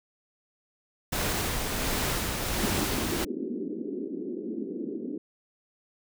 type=noise with tremolo; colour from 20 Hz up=pink; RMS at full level=-28 dBFS; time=1.12-3.25 s; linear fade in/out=10 ms; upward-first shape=sine; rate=1.4 Hz; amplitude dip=30%
type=band-pass noise; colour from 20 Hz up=white; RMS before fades=-34 dBFS; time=2.59-5.18 s; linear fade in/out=5 ms; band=210 to 390 Hz; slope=48 dB/octave
effects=none